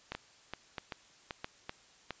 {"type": "two click trains", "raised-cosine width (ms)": 0.3, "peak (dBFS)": [-22, -21], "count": [5, 4], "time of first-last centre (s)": [[0.15, 1.694], [0.12, 2.107]], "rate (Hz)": [2.59, 1.51], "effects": ["white hiss -61 dBFS RMS until 2.2 s", "resampled to 16000 Hz"]}